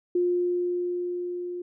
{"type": "tone with level ramp", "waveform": "sine", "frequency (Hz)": 354.4, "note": "F4", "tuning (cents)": 25, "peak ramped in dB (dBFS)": [-20, -31], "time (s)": [0.15, 1.62], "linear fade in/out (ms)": 5, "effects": []}